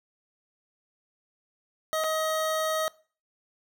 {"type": "tone with dropouts", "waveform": "25% pulse", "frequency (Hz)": 631, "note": "D#5", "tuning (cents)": 24, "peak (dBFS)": -22, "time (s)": [1.93, 2.88], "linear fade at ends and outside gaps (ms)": 0, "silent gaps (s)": [2.038, 2.042], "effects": ["noise-tail reverb RT60 0.4 s tail -21 dB re dry"]}